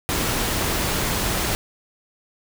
pink noise, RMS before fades -23 dBFS, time 0.09-1.55 s, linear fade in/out 0 ms, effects none

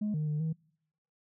sine tone with pitch steps, 210.3 / 152.9 / 150.5 / 159.7 Hz, G#3 / D#3 / D3 / D#3, +22 / -30 / +43 / +45 cents, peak -27 dBFS, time 0.01-0.53 s, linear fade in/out 10 ms, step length 130 ms, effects noise-tail reverb RT60 0.7 s tail -26 dB re dry + tanh soft clip ceiling -27 dBFS

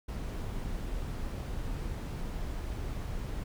brown noise, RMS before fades -36 dBFS, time 0.08-3.44 s, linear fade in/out 10 ms, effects none

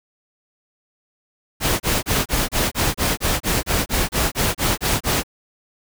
pink noise bursts, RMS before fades -19 dBFS, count 16, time 1.6-5.235 s, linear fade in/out 50 ms, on 200 ms, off 29 ms, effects none

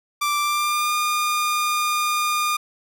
sawtooth tone with pitch glide, 1174.7 to 1212.6 Hz, D6 to D#6, 0 to -45 cents, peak -16 dBFS, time 0.21-2.57 s, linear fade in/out 10 ms, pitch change +55 cents, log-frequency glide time 0.4-0.93 s, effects none

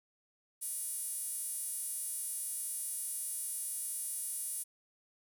sawtooth tone with high-pass filter, 482.4 Hz, B4, 41 cents flat, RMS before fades -39 dBFS, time 0.61-4.64 s, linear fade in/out 20 ms, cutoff 10000 Hz, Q 4.1, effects none

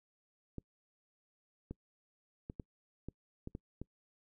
clicks, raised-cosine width 3 ms, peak -29 dBFS, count 8, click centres 0.583 / 1.71 / 2.499 / 2.598 / 3.086 / 3.474 / 3.551 / 3.816 s, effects noise-tail reverb RT60 0.1 s tail -26 dB re dry

